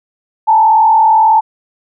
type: tone with frequency modulation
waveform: sine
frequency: 880 Hz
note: A5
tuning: in tune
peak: -5 dBFS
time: 0.47-1.41 s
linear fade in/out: 20 ms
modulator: 41.6 Hz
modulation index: 0.8
effects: none